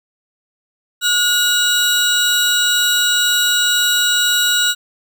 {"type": "tone pair together", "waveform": "30% pulse", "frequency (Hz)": [1444, 3850], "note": ["F#6", "B7"], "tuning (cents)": [-43, -45], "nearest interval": "octave + perfect fourth", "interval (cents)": 1698, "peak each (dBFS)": -13, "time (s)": [1.01, 4.75], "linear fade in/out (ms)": 50, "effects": []}